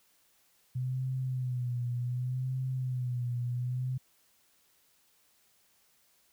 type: tone with vibrato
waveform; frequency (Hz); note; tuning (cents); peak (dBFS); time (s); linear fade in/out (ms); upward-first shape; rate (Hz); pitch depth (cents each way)
sine; 125.8; B2; +32; -30; 0.75-3.98; 10; sine; 0.67; 61
effects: white hiss -68 dBFS RMS until 6.32 s